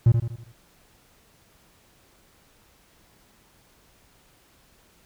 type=tone with echo; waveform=triangle; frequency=116.54 Hz; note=A#2; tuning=in tune; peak=-9 dBFS; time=0.06-0.12 s; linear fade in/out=5 ms; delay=80 ms; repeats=5; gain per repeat=-7 dB; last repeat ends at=0.52 s; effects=tanh soft clip ceiling -5 dBFS + pink hiss -59 dBFS RMS until 5.05 s